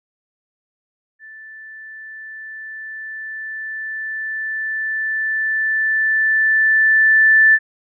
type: tone with level ramp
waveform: sine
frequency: 1760 Hz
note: A6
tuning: in tune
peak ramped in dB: -36 to -7 dBFS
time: 1.19-7.59 s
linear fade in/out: 50 ms
effects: none